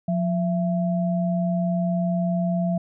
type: tone pair together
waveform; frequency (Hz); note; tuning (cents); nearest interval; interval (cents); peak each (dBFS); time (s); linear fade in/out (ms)
sine; 177.66 / 670; F3 / E5; +30 / +28; octave + major seventh; 2298; -21 / -27; 0.08-2.78; 5
effects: none